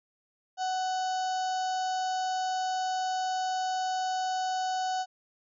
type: harmonic tone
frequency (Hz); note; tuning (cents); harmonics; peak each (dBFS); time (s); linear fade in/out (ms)
746; F#5; +14; 1 / 2 / 4 / 5 / 6 / 7 / 8 / 9; -28 / -41 / -44 / -49 / -45 / -48 / -49 / -47; 0.57-5.06; 50
effects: none